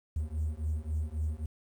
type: beating tone pair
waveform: triangle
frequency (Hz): 75.5 / 79.2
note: D2 / D#2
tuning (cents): +48 / +31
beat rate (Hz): 3.7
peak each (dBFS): -31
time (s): 0.16-1.46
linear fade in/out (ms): 5
effects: tanh soft clip ceiling -22 dBFS + 10-bit